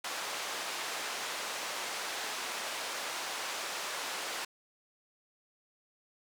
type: band-pass noise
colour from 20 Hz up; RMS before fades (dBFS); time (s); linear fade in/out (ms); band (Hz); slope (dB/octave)
pink; -38; 0.04-4.45; 5; 670 to 8100; 12
effects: none